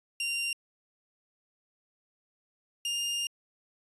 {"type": "tone pair in turn", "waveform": "sawtooth", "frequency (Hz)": [2774, 2813], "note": ["F7", "F7"], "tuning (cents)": [-12, 12], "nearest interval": "unison", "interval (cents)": 24, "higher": "second", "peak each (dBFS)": -26, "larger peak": "neither", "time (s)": [[0.2, 0.53], [2.85, 3.27]], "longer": "second", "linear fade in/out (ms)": 2, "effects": ["resampled to 24000 Hz"]}